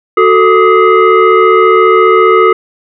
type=tone with frequency modulation; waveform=sine; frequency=445.4 Hz; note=A4; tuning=21 cents sharp; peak=-3 dBFS; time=0.17-2.53 s; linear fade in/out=5 ms; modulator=816 Hz; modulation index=1.4; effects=none